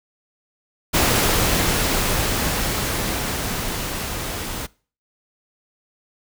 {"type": "noise with level ramp", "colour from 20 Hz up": "pink", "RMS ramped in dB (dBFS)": [-17, -29], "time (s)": [0.93, 4.67], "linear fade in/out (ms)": 20, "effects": ["noise-tail reverb RT60 0.4 s tail -23 dB re dry"]}